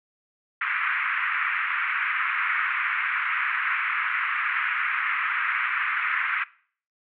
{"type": "band-pass noise", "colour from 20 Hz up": "pink", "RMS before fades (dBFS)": -26, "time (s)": [0.61, 6.44], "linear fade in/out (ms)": 5, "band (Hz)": [1200, 2400], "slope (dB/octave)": 48, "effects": ["noise-tail reverb RT60 0.5 s tail -21 dB re dry"]}